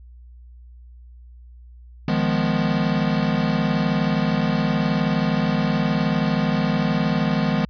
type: chord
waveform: square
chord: F half-diminished seventh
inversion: third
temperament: equal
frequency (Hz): 155.56 / 174.61 / 207.7 / 246.9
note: Eb3 / F3 / Ab3 / Cb4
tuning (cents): 0 / 0 / 0 / 0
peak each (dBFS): -25 / -25 / -24 / -26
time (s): 2.08-7.65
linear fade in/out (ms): 2
effects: added 60 Hz sine -41 dBFS peak until 7.69 s + resampled to 11025 Hz